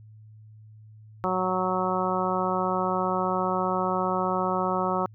harmonic tone, 185 Hz, F#3, in tune, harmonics 1 / 2 / 3 / 4 / 5 / 6 / 7, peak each -31 / -31 / -31 / -31 / -31 / -31 / -31 dBFS, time 1.24-5.06 s, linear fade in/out 0 ms, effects added 108 Hz sine -46 dBFS peak until 5.14 s

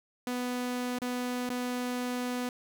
sawtooth tone with dropouts, 247.7 Hz, B3, 5 cents sharp, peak -27 dBFS, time 0.27-2.49 s, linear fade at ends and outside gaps 2 ms, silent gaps 0.987-1.018 / 1.492-1.501 s, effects none

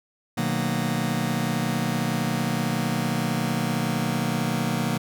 sawtooth chord, B major seventh, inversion none, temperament just, 123.47 / 154.34 / 185.21 / 231.5 Hz, B2 / D#3 / F#3 / A#3, 0 / -14 / +2 / -12 cents, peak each -26 / -24 / -25 / -23 dBFS, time 0.37-4.98 s, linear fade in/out 10 ms, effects none

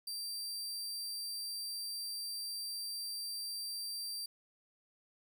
sawtooth tone, 4699 Hz, D8, in tune, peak -36 dBFS, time 0.07-4.26 s, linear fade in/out 5 ms, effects none

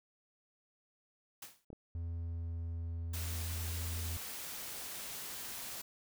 white noise with exponential decay, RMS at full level -44 dBFS, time 1.42-1.65 s, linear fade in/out 5 ms, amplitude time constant 50 ms
clicks, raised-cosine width 2 ms, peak -36 dBFS, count 2, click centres 1.703 / 1.73 s
triangle tone with pitch glide, 84 to 83.52 Hz, E2 to E2, +33 to +23 cents, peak -35 dBFS, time 1.95-4.17 s, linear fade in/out 0 ms, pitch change -10 cents, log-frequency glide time 2.13-2.54 s
white noise, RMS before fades -44 dBFS, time 3.13-5.82 s, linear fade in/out 10 ms
effects none

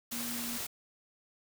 sine tone in noise, 237.7 Hz, A#3, 34 cents sharp, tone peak -40 dBFS, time 0.12-0.58 s, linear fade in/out 10 ms, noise white, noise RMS -38 dBFS, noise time 0.11-0.67 s, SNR -5 dB, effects none

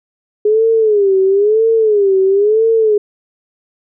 sine tone with vibrato, 415.3 Hz, G#4, in tune, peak -8 dBFS, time 0.45-2.98 s, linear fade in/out 5 ms, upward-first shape sine, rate 1 Hz, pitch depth 150 cents each way, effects none

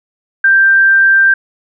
sine tone, 1576 Hz, G6, 9 cents sharp, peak -5 dBFS, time 0.44-1.34 s, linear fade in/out 5 ms, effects none

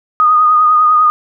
sine tone with vibrato, 1237 Hz, D#6, 10 cents flat, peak -6 dBFS, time 0.2-1.1 s, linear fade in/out 0 ms, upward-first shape triangle, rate 10 Hz, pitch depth 37 cents each way, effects none

